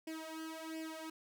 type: tone with flanger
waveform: sawtooth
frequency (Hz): 319.9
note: D#4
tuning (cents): +48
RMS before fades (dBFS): -45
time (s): 0.07-1.1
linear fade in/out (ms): 5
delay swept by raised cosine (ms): 0.38 to 2.48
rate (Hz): 1.4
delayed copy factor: +0.85
effects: none